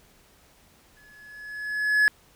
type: tone with exponential growth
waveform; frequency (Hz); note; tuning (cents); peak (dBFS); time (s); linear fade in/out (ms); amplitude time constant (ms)
triangle; 1700; G#6; +40; -13; 0.97-2.08; 0; 240
effects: pink hiss -58 dBFS RMS until 2.35 s